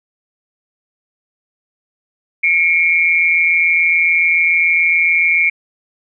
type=tone pair together; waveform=sine; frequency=2182 / 2349 Hz; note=C#7 / D7; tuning=-28 / 0 cents; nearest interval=minor second; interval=128 cents; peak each=-13 dBFS; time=2.43-5.5 s; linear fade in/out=10 ms; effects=none